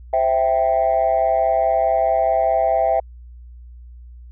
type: chord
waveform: sine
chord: C major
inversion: none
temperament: equal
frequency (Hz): 523.3 / 659.3 / 784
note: C5 / E5 / G5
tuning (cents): 0 / 0 / 0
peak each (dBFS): -22 / -16 / -18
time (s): 0.13-3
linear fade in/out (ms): 5
effects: tanh soft clip ceiling -9 dBFS + added 60 Hz sine -37 dBFS peak until 4.31 s